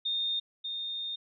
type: tone pair in turn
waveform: sine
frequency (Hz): 3656 / 3656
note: A#7 / A#7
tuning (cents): -34 / -34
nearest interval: unison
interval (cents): 0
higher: neither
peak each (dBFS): -28 / -33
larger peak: first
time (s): 0.05-0.4 / 0.64-1.16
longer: second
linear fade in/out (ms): 10
effects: none